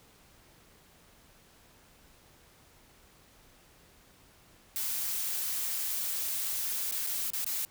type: noise with dropouts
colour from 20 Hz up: blue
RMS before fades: -33 dBFS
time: 4.76-7.65 s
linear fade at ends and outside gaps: 0 ms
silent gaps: 6.912-6.923 / 7.066-7.071 / 7.303-7.334 / 7.445-7.464 s
effects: pink hiss -60 dBFS RMS until 7.7 s